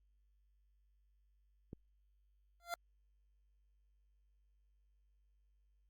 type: click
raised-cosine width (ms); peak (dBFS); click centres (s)
3; -34; 1.731
type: tone with exponential growth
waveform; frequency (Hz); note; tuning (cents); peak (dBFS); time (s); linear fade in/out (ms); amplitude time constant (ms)
25% pulse; 691; F5; -19; -31; 2.6-2.74; 0; 29
effects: added 50 Hz sine -70 dBFS peak until 5.89 s + Opus 48 kbps